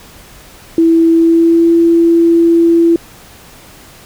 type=tone with pitch glide; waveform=sine; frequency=329.6 to 335.6 Hz; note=E4 to E4; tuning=0 to +31 cents; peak=-5 dBFS; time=0.78-2.96 s; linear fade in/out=2 ms; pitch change=+31 cents; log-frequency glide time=1.11-1.73 s; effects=pink hiss -38 dBFS RMS until 4.05 s